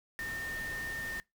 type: tone in noise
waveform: sine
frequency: 1818 Hz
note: A#6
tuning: 44 cents flat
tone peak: -36 dBFS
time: 0.19-1.2 s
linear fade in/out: 0 ms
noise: pink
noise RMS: -45 dBFS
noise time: 0.19-1.2 s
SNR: +6 dB
effects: noise-tail reverb RT60 0.2 s tail -23 dB re dry